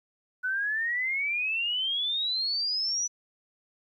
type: exponential sweep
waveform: sine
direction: up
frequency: 1480 to 5970 Hz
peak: -26 dBFS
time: 0.43-3.08 s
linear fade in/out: 20 ms
effects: 11-bit